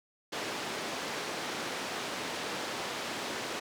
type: band-pass noise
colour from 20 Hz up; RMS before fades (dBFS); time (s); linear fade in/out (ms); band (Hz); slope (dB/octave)
pink; -37; 0.32-3.6; 10; 290 to 5700; 12
effects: none